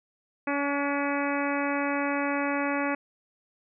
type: harmonic tone with a mistuned harmonic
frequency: 283.4 Hz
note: C#4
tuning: 38 cents sharp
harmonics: 1 / 2 / 3 / 4 / 5 / 6 / 7 / 8 / 9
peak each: -29 / -32 / -34 / -35 / -36 / -37 / -37 / -38 / -39 dBFS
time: 0.47-2.95 s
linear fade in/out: 5 ms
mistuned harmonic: 5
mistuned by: +23 cents
effects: none